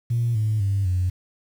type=tone with pitch steps; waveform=sine; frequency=117.9 / 108.11 / 99.14 / 90.91 Hz; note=A#2 / A2 / G2 / F#2; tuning=+20 / -30 / +20 / -30 cents; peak=-18 dBFS; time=0.1-1.1 s; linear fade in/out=10 ms; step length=250 ms; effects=tanh soft clip ceiling -15 dBFS + 8-bit